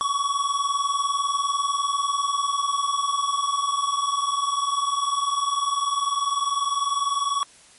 square tone pair together, 1112.9 / 1133 Hz, C#6 / C#6, +6 / +37 cents, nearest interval unison, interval 31 cents, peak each -27 / -24 dBFS, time 0.01-7.43 s, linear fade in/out 0 ms, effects white hiss -51 dBFS RMS until 7.78 s + MP3 48 kbps

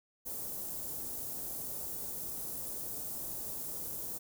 white band-stop noise, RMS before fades -40 dBFS, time 0.25-4.19 s, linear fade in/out 20 ms, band 580 to 9900 Hz, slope 12 dB/octave, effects none

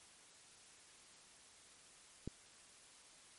click, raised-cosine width 3 ms, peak -29 dBFS, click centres 2.276 s, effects white hiss -62 dBFS RMS until 3.38 s + MP3 48 kbps

